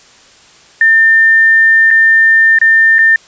sine tone with dropouts, 1800 Hz, A6, 39 cents sharp, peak -4 dBFS, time 0.81-3.16 s, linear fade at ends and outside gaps 2 ms, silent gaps 1.906-1.91 / 2.587-2.614 / 2.985-2.989 s, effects white hiss -42 dBFS RMS until 3.27 s + resampled to 16000 Hz

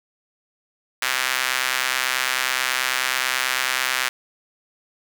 sawtooth tone with high-pass filter, 129.2 Hz, C3, 21 cents flat, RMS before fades -23 dBFS, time 1.02-4.09 s, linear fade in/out 5 ms, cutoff 1700 Hz, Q 1.3, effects none

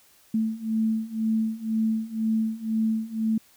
sine beating tone pair, 220 / 222 Hz, A3 / A3, 0 / +16 cents, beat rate 2 Hz, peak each -27 / -25 dBFS, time 0.34-3.38 s, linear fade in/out 5 ms, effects white hiss -58 dBFS RMS until 3.56 s

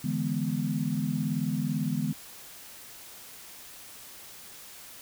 sine chord, E dominant seventh, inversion third, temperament equal, 146.83 / 164.81 / 207.7 / 246.9 Hz, D3 / E3 / G#3 / B3, 0 / 0 / 0 / 0 cents, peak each -32 dBFS, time 0.04-2.13 s, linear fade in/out 5 ms, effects white hiss -47 dBFS RMS until 5.01 s

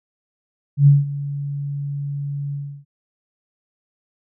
sine tone with ADSR envelope, 142.1 Hz, C#3, 43 cents sharp, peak -6 dBFS, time 0.77-2.85 s, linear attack 98 ms, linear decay 180 ms, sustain -17 dB, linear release 320 ms, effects none

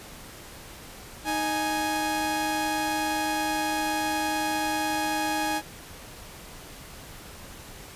sawtooth tone pair together, 310.7 / 832 Hz, D#4 / G#5, -2 / +3 cents, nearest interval octave + perfect fourth, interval 1705 cents, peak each -26 / -23 dBFS, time 1.24-5.62 s, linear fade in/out 50 ms, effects pink hiss -44 dBFS RMS until 7.95 s + resampled to 32000 Hz

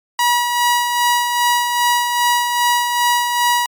sawtooth tone with tremolo, 965 Hz, B5, 40 cents flat, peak -8 dBFS, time 0.19-3.66 s, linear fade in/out 2 ms, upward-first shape sine, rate 2.5 Hz, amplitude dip 45%, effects MP3 96 kbps

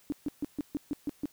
sine tone bursts, 291.6 Hz, D4, 12 cents flat, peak -28 dBFS, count 8, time 0.1-1.256 s, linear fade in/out 0 ms, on 22 ms, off 140 ms, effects white hiss -62 dBFS RMS until 1.32 s

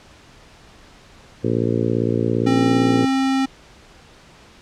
harmonic tone, 57.6 Hz, A#1, 20 cents flat, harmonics 2 / 3 / 4 / 5 / 6 / 7 / 8 / 9, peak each -23 / -28 / -24 / -25 / -25 / -25 / -26 / -32 dBFS, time 1.43-3.06 s, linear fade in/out 20 ms
square tone, 267 Hz, C4, 35 cents sharp, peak -17 dBFS, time 2.46-3.46 s, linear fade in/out 10 ms
effects pink hiss -47 dBFS RMS until 4.61 s + low-pass 6000 Hz 12 dB/octave

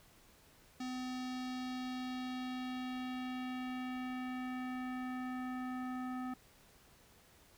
square tone with low-pass filter sweep, 254 Hz, B3, 49 cents sharp, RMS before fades -41 dBFS, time 0.8-6.34 s, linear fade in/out 5 ms, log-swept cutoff 5700 to 1400 Hz, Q 1.6, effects pink hiss -64 dBFS RMS until 7.57 s

